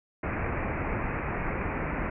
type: low-pass noise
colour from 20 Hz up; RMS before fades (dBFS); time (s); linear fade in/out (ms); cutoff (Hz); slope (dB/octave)
pink; -31; 0.23-2.1; 5; 2500; 96
effects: none